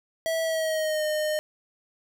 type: tone with pitch glide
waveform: square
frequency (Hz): 652 to 611.9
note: E5 to D#5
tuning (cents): -19 to -29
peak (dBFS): -25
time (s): 0.26-1.39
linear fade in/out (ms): 0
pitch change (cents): -110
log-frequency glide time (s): 0.43-1.04
effects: none